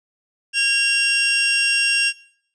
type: tone pair together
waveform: sawtooth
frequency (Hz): 1629 / 2759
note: G#6 / F7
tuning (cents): -34 / -22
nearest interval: major sixth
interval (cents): 912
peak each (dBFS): -21 / -13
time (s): 0.53-2.13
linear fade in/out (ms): 50
effects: noise-tail reverb RT60 0.6 s tail -19 dB re dry + resampled to 22050 Hz